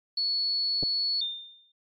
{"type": "tone", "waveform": "sine", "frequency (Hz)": 4404, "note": "C#8", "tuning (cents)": -12, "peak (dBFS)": -25, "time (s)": [0.17, 1.21], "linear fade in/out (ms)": 5}
{"type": "clicks", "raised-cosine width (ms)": 2, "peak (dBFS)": -22, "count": 2, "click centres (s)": [0.828, 0.835]}
{"type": "tone with exponential decay", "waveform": "sine", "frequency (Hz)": 3615, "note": "A7", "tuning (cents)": 46, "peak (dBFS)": -25, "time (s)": [1.21, 1.72], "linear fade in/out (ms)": 5, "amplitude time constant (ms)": 110}
{"effects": ["AAC 48 kbps"]}